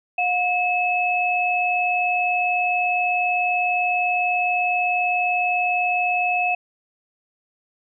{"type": "tone pair together", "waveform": "sine", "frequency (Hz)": [719.4, 2592], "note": ["F#5", "E7"], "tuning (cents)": [-49, -30], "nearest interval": "octave + minor seventh", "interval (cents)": 2219, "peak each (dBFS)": -21, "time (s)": [0.18, 6.55], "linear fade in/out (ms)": 5, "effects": []}